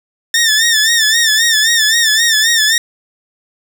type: tone with vibrato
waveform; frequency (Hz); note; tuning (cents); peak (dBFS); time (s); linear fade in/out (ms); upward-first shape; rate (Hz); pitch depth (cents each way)
15% pulse; 1793; A6; +32; -3; 0.34-2.78; 2; sine; 3.8; 85
effects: none